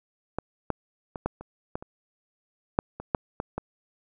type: clicks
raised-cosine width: 1 ms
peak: -14 / -11 / -20 / -12 / -26 / -16 / -26 / -6 / -22 / -8 / -15 / -16 dBFS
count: 12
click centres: 0.386 / 0.703 / 1.158 / 1.26 / 1.41 / 1.755 / 1.825 / 2.789 / 3 / 3.148 / 3.401 / 3.58 s
effects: none